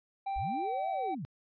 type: tone with pitch glide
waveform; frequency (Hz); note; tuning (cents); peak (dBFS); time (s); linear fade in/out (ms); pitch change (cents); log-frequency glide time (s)
triangle; 784 to 766.1; G5 to G5; 0 to -40; -30; 0.26-1.15; 10; -40; 0.63-0.71
type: linear two-way sweep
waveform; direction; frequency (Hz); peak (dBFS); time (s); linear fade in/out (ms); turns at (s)
sine; up then down; 36.71 to 698.5 to 114.5; -36; 0.36-1.25; 0; 0.9
effects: resampled to 11025 Hz